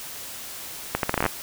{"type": "accelerating click train", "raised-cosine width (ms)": 0.5, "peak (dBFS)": -6, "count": 10, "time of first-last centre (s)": [0.95, 1.263], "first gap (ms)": 82, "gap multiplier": 0.76, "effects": ["white hiss -37 dBFS RMS until 1.42 s"]}